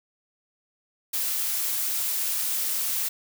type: noise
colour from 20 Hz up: blue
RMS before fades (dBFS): -27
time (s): 1.13-3.09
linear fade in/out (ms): 10
effects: none